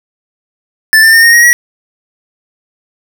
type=tone with pitch steps; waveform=square; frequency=1760 / 1790.8 / 1822.1 / 1853.9 / 1886.3 / 1919.3 Hz; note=A6 / A6 / A#6 / A#6 / A#6 / B6; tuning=0 / +30 / -40 / -10 / +20 / -50 cents; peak=-3 dBFS; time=0.93-1.53 s; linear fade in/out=0 ms; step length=100 ms; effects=none